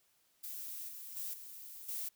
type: noise with level steps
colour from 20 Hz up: violet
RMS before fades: -44 / -48 / -41 / -50 / -40 dBFS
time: 0.43-2.09 s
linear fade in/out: 10 ms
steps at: 0.88 / 1.16 / 1.33 / 1.88 s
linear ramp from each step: 10 ms
effects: white hiss -73 dBFS RMS until 2.15 s